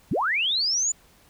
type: linear sweep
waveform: sine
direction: up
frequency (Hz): 90.7 to 7090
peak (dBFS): -21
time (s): 0.11-0.92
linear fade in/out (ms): 5
effects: pink hiss -57 dBFS RMS until 1.29 s